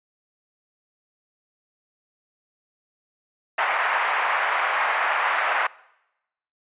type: band-pass noise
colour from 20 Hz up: pink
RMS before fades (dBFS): -23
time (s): 3.58-5.67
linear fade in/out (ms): 5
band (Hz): 780 to 2200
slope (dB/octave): 24
effects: noise-tail reverb RT60 0.9 s tail -22 dB re dry + resampled to 8000 Hz